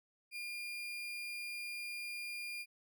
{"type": "tone", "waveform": "35% pulse", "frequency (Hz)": 2412, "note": "D7", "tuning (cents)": 46, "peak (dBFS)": -39, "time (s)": [0.31, 2.66], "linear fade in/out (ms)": 50, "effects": []}